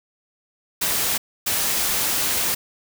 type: noise bursts at uneven times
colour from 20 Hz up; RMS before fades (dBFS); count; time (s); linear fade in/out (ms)
white; -22; 2; 0.81-1.18 / 1.46-2.55; 10
effects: none